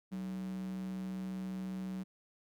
square tone with high-pass filter, 62.7 Hz, B1, 27 cents sharp, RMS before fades -40 dBFS, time 0.11-2.04 s, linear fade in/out 20 ms, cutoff 200 Hz, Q 7.8, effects none

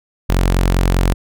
sawtooth tone, 45.06 Hz, F#1, 45 cents flat, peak -8 dBFS, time 0.29-1.14 s, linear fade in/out 10 ms, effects none

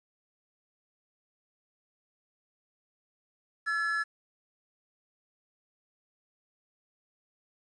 triangle tone pair together, 1342 / 1708.8 Hz, E6 / G#6, +31 / +49 cents, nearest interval major third, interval 418 cents, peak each -31 / -27 dBFS, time 3.66-4.04 s, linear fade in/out 20 ms, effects resampled to 22050 Hz + 10-bit

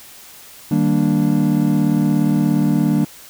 triangle chord, Eb major seventh, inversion none, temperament equal, 155.56 / 196 / 233.1 / 293.7 Hz, Eb3 / G3 / Bb3 / D4, 0 / 0 / 0 / 0 cents, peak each -17 dBFS, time 0.71-3.05 s, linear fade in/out 5 ms, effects white hiss -41 dBFS RMS until 3.29 s

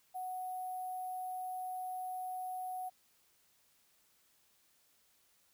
sine tone with sample-and-hold, 740 Hz, F#5, in tune, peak -38 dBFS, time 0.14-2.9 s, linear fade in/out 20 ms, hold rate 11025 Hz, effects white hiss -71 dBFS RMS until 5.53 s

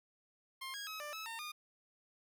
15% pulse tone with pitch steps, 1061 / 1641 / 1278 / 593 / 1298 / 911 / 1218 Hz, C6 / G#6 / D#6 / D5 / E6 / A#5 / D#6, +24 / -21 / +46 / +17 / -27 / -40 / -37 cents, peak -36 dBFS, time 0.61-1.52 s, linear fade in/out 10 ms, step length 130 ms, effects none

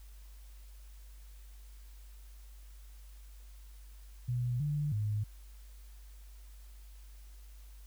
sine tone with pitch steps, 122.6 / 147.8 / 105.5 Hz, B2 / D3 / G#2, -12 / +11 / +28 cents, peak -30 dBFS, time 4.28-5.24 s, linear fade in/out 10 ms, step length 320 ms, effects added 50 Hz sine -49 dBFS peak until 7.86 s + white hiss -64 dBFS RMS until 7.86 s

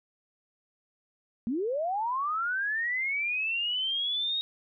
sine linear sweep, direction up, 213.1 to 3778 Hz, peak -27 dBFS, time 1.47-4.41 s, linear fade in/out 0 ms, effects none

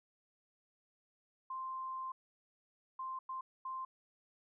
sine tone bursts at uneven times, 1046.5 Hz, C6, in tune, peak -39 dBFS, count 4, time 1.5-2.12 / 2.99-3.19 / 3.29-3.41 / 3.65-3.85 s, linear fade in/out 5 ms, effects none

